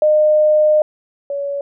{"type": "tone pair in turn", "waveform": "sine", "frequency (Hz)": [610, 564.5], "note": ["D#5", "C#5"], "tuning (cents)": [-34, 31], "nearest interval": "minor second", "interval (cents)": 135, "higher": "first", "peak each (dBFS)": [-9, -19], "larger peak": "first", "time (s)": [[0.02, 0.82], [1.3, 1.61]], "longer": "first", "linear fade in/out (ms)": 2, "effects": []}